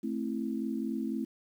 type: chord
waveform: sine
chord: A minor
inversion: none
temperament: just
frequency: 220 / 264 / 330 Hz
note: A3 / C4 / E4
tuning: 0 / +16 / +2 cents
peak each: -34 / -35 / -37 dBFS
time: 0.03-1.25 s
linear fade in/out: 10 ms
effects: 10-bit